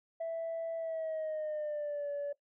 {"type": "tone with pitch glide", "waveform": "sine", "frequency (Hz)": [659.3, 574], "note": ["E5", "D5"], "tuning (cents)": [0, -40], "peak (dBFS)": -32, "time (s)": [0.2, 2.33], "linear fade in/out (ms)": 10, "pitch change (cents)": -240, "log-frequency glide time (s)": [0.77, 2.1], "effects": ["noise-tail reverb RT60 0.1 s tail -18 dB re dry", "tanh soft clip ceiling -32 dBFS"]}